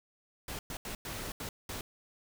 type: noise bursts at uneven times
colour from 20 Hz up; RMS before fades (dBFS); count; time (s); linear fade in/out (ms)
pink; -40; 6; 0.48-0.59 / 0.7-0.77 / 0.85-0.95 / 1.05-1.32 / 1.4-1.49 / 1.69-1.81; 2
effects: none